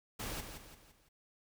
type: noise with echo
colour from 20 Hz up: pink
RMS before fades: -41 dBFS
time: 0.19-0.41 s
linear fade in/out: 10 ms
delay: 170 ms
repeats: 4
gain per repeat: -7 dB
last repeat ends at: 1.09 s
effects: none